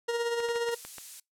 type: tone with tremolo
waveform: 40% pulse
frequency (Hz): 469.7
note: A#4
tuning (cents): +13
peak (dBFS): -25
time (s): 0.08-0.75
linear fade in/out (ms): 10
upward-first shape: sine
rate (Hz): 17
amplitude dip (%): 45
type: clicks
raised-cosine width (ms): 0.3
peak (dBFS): -26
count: 6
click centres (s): 0.403 / 0.488 / 0.559 / 0.688 / 0.85 / 0.983
type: noise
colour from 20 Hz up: violet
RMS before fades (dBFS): -37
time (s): 0.71-1.2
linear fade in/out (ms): 5
effects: noise-tail reverb RT60 0.2 s tail -26 dB re dry + low-pass 9000 Hz 12 dB/octave